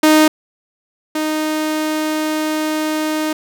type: tone pair in turn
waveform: sawtooth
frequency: 309.6 / 309.6 Hz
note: D#4 / D#4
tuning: -9 / -9 cents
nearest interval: unison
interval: 0 cents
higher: neither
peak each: -4 / -13 dBFS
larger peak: first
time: 0.03-0.28 / 1.15-3.33 s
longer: second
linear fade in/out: 5 ms
effects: none